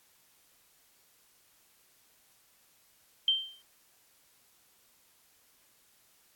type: tone with exponential decay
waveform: sine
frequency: 3136 Hz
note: G7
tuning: in tune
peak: -20 dBFS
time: 3.28-3.62 s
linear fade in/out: 2 ms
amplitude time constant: 72 ms
effects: white hiss -65 dBFS RMS until 6.35 s + AAC 64 kbps